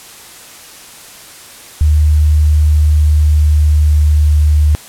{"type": "tone with pitch glide", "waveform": "sine", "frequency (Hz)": [75.9, 75.2], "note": ["D#2", "D2"], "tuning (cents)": [-42, 42], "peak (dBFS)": -6, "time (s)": [1.81, 4.75], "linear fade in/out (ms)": 0, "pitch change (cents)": -16, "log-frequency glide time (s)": [2.68, 4.31], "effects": ["white hiss -35 dBFS RMS until 4.88 s", "low-pass 12000 Hz 12 dB/octave"]}